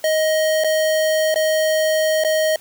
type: tone with dropouts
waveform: square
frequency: 627 Hz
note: D#5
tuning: 13 cents sharp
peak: -16 dBFS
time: 0.04-2.56 s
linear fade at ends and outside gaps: 2 ms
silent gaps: 0.638-0.644 / 1.343-1.358 / 2.238-2.247 s
effects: white hiss -46 dBFS RMS until 2.6 s